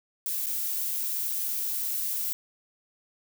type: noise with dropouts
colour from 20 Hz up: violet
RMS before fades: -30 dBFS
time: 0.26-2.33 s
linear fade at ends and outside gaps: 0 ms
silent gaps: 0.46-0.467 s
effects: none